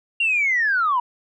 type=linear sweep; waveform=sine; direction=down; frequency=2800 to 938 Hz; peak=-16 dBFS; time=0.2-1 s; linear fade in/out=5 ms; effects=tanh soft clip ceiling -12 dBFS